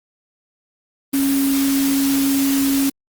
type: tone in noise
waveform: sine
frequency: 274.5 Hz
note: C#4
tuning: 17 cents flat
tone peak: -15 dBFS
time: 1.13-2.9 s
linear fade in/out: 10 ms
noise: white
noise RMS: -25 dBFS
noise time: 1.13-2.9 s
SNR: +7 dB
effects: Opus 24 kbps